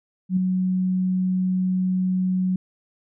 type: tone with ADSR envelope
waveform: sine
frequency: 185 Hz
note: F#3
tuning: in tune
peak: -15 dBFS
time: 0.29-2.56 s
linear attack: 78 ms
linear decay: 4 ms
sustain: -4 dB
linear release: 3 ms
effects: none